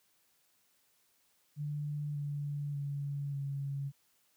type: tone with pitch steps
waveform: sine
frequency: 147.4 / 144.7 / 142.05 / 139.45 Hz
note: D3 / D3 / C#3 / C#3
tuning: +7 / -25 / +43 / +11 cents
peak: -34 dBFS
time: 1.56-3.92 s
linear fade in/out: 50 ms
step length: 590 ms
effects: white hiss -72 dBFS RMS until 4.36 s + high-pass 60 Hz 12 dB/octave